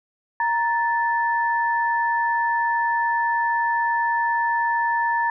sine tone pair together, 934 / 1756.5 Hz, A#5 / A6, +3 / -3 cents, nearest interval major seventh, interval 1094 cents, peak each -20 / -24 dBFS, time 0.4-5.3 s, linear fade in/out 2 ms, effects none

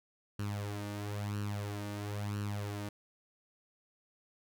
sawtooth tone with flanger, 102.8 Hz, G#2, 17 cents flat, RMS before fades -38 dBFS, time 0.39-2.89 s, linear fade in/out 5 ms, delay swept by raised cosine 0.69 to 3.39 ms, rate 1 Hz, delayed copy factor +0.7, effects none

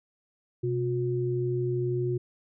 sine tone pair together, 127.2 / 359.8 Hz, C3 / F#4, -48 / -48 cents, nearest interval octave + tritone, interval 1800 cents, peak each -28 dBFS, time 0.63-2.18 s, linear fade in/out 10 ms, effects none

